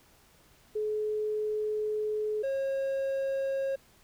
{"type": "tone pair in turn", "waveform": ["sine", "triangle"], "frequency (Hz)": [426.6, 541.7], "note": ["G#4", "C#5"], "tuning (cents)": [46, -40], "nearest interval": "major third", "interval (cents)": 414, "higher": "second", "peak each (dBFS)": [-28, -26], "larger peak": "second", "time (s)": [[0.75, 2.43], [2.43, 3.76]], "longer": "first", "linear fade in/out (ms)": 10, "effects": ["pink hiss -61 dBFS RMS until 4.03 s"]}